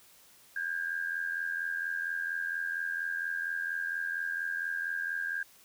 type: tone with amplitude modulation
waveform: sine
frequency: 1609 Hz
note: G6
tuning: 45 cents sharp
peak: -28 dBFS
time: 0.56-5.43 s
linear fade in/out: 5 ms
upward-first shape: sine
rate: 84.3 Hz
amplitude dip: 70%
effects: white hiss -59 dBFS RMS until 5.64 s